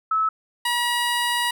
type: tone pair in turn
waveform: sine / 15% pulse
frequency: 1300 / 960.9 Hz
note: E6 / B5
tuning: -24 / -48 cents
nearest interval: perfect fourth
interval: 524 cents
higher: first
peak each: -18 / -14 dBFS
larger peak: second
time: 0.11-0.29 / 0.65-1.51 s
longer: second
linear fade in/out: 5 ms
effects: none